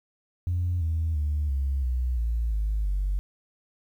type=tone with pitch steps; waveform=sine; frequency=88.1 / 80.79 / 74.08 / 67.93 / 62.3 / 57.13 / 52.38 / 48.04 Hz; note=F2 / E2 / D2 / C#2 / B1 / A#1 / G#1 / G1; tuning=+16 / -34 / +16 / -34 / +16 / -34 / +16 / -34 cents; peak=-22 dBFS; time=0.47-3.19 s; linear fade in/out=0 ms; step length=340 ms; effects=tanh soft clip ceiling -20 dBFS + 10-bit